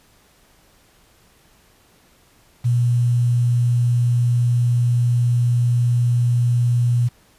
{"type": "tone with quantisation", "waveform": "sine", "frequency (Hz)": 120.7, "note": "B2", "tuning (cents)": -39, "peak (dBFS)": -14, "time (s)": [2.64, 7.09], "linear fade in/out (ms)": 20, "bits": 7, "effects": ["pink hiss -55 dBFS RMS until 7.38 s", "resampled to 32000 Hz"]}